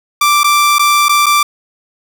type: tone with dropouts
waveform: sawtooth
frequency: 1174.7 Hz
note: D6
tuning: in tune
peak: -4 dBFS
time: 0.21-1.43 s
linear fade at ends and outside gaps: 5 ms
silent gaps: 0.434-0.442 / 0.785-0.793 / 1.085-1.092 / 1.26-1.264 s
effects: none